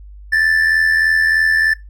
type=tone with amplitude modulation; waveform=triangle; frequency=1760 Hz; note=A6; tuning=in tune; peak=-7 dBFS; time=0.32-1.74 s; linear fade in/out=10 ms; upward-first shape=sine; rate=83.2 Hz; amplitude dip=55%; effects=noise-tail reverb RT60 0.2 s tail -21 dB re dry + added 50 Hz sine -34 dBFS peak until 1.89 s